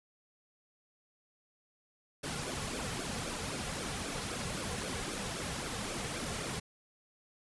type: noise with flanger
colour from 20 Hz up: pink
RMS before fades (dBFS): -38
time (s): 2.23-6.6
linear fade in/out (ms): 10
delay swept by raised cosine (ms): 1 to 3.3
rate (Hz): 3.8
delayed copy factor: -0.65
effects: resampled to 24000 Hz